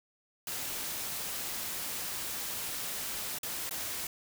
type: noise with dropouts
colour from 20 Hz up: white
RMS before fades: -37 dBFS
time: 0.47-4.07 s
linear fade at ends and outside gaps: 2 ms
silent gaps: 3.386-3.431 / 3.694-3.709 s
effects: none